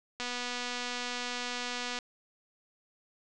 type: click train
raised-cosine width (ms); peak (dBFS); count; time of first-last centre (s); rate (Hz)
0.2; -19; 439; 0.2-1.988; 245
effects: resampled to 22050 Hz